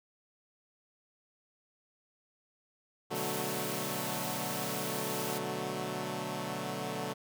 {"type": "chord", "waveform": "10% pulse", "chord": "B minor seventh", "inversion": "none", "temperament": "equal", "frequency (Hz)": [123.47, 146.83, 185, 220], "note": ["B2", "D3", "F#3", "A3"], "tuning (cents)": [0, 0, 0, 0], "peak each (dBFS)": [-34, -32, -31, -32], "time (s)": [3.1, 7.14], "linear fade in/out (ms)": 20}
{"type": "high-pass noise", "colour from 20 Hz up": "white", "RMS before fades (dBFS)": -40, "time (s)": [3.14, 5.39], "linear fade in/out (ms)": 20, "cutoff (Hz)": 170, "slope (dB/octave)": 96}
{"effects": []}